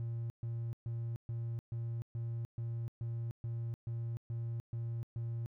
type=tone bursts; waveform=triangle; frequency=116.3 Hz; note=A#2; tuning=4 cents flat; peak=-33 dBFS; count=13; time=0-5.46 s; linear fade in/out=0 ms; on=300 ms; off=130 ms; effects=tanh soft clip ceiling -30 dBFS